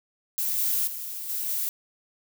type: noise with level steps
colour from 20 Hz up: violet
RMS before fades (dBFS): -27 / -25 / -35 / -30 / -28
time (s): 0.38-1.69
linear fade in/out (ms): 0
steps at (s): 0.58 / 0.87 / 1.29 / 1.48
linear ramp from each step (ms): 5
effects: none